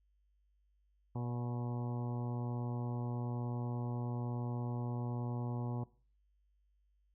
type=harmonic tone with a mistuned harmonic; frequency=121.1 Hz; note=B2; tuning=34 cents flat; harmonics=1 / 2 / 3 / 4 / 5 / 6 / 7 / 8 / 9; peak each=-37 / -43 / -49 / -52 / -54 / -53 / -52 / -54 / -59 dBFS; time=1.15-5.84 s; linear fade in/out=5 ms; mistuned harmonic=5; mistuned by=-28 cents; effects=noise-tail reverb RT60 0.4 s tail -19 dB re dry + added 50 Hz sine -70 dBFS peak until 7.14 s